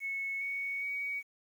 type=tone with pitch steps; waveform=sine; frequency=2200 / 2227 / 2254 Hz; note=C#7 / C#7 / C#7; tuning=-14 / +7 / +28 cents; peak=-33 dBFS; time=0-1.23 s; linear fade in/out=50 ms; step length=410 ms; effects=10-bit